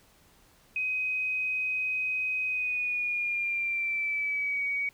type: tone with pitch glide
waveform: sine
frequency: 2517 to 2255 Hz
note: D#7 to C#7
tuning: +19 to +29 cents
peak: -27 dBFS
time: 0.76-4.89 s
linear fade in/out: 2 ms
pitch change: -190 cents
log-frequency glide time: 2.47-4.64 s
effects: pink hiss -61 dBFS RMS until 4.93 s